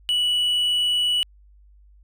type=tone; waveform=triangle; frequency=2947 Hz; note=F#7; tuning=8 cents flat; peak=-17 dBFS; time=0.09-1.23 s; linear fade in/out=0 ms; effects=added 50 Hz sine -49 dBFS peak until 2.03 s